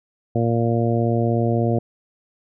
harmonic tone, 116.54 Hz, A#2, in tune, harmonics 1 / 2 / 3 / 4 / 5 / 6, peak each -20 / -23 / -25 / -26 / -27 / -28 dBFS, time 0.35-1.79 s, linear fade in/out 5 ms, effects none

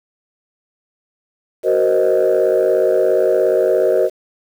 sine chord, C half-diminished seventh, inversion second, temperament equal with one note detuned, 374.1 / 466.2 / 523.3 / 622.3 Hz, Gb4 / Bb4 / C5 / Eb5, +19 / 0 / 0 / 0 cents, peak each -16 dBFS, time 1.63-4.1 s, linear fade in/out 50 ms, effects tanh soft clip ceiling -6 dBFS + 7-bit

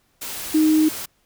sine tone in noise, 311.1 Hz, D#4, in tune, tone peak -13 dBFS, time 0.54-0.89 s, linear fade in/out 10 ms, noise white, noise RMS -31 dBFS, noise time 0.21-1.06 s, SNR +15 dB, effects pink hiss -64 dBFS RMS until 1.25 s

